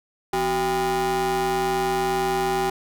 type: ring-modulated tone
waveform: 40% pulse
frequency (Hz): 210.8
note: G#3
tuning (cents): +26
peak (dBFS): -17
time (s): 0.33-2.7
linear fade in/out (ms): 5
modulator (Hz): 588
effects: none